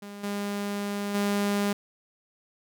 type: tone with level steps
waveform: sawtooth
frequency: 202.9 Hz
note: G#3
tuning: 40 cents flat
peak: -35 / -25 / -20 dBFS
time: 0.02-1.73 s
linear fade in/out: 5 ms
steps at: 0.23 / 1.14 s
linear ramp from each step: 10 ms
effects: none